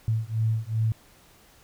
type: beating tone pair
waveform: sine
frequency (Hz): 110 / 112.6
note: A2 / A2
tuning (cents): 0 / +40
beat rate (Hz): 2.6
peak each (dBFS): -26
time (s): 0.08-0.92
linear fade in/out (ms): 0
effects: pink hiss -56 dBFS RMS until 1.63 s